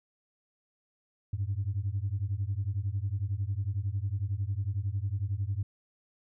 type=beating tone pair; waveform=sine; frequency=94 / 105 Hz; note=F#2 / G#2; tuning=+28 / +19 cents; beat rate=11 Hz; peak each=-31 dBFS; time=1.33-5.63 s; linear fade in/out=5 ms; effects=tanh soft clip ceiling -23 dBFS